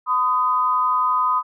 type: tone pair together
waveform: sine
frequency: 1013.2 / 1244.5 Hz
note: B5 / D#6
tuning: +44 / 0 cents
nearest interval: major third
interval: 356 cents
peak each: -19 dBFS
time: 0.06-1.43 s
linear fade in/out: 50 ms
effects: none